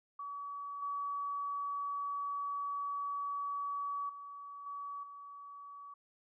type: tone with level steps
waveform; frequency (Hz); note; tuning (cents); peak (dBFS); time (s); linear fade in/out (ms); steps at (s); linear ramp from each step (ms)
sine; 1138; C#6; +45; -40 / -35 / -45 / -40 / -47; 0.19-5.94; 5; 0.82 / 4.09 / 4.66 / 5.03; 5
effects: none